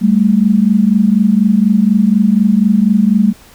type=tone pair together; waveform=sine; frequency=196.5 / 220.6 Hz; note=G3 / A3; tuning=+4 / +5 cents; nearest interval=major second; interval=201 cents; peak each=-10 dBFS; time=0.01-3.33 s; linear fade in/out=20 ms; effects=pink hiss -42 dBFS RMS until 3.54 s